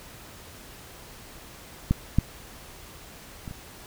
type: clicks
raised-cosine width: 5 ms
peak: -8 / -6 / -24 / -26 dBFS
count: 4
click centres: 1.91 / 2.186 / 3.478 / 3.511 s
effects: pink hiss -46 dBFS RMS until 3.86 s